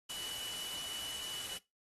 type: tone in noise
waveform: sine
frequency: 2960 Hz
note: F#7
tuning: in tune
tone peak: -42 dBFS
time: 0.09-1.58 s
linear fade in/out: 10 ms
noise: white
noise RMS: -44 dBFS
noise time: 0.09-1.58 s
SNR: -1 dB
effects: noise-tail reverb RT60 0.2 s tail -18 dB re dry + AAC 32 kbps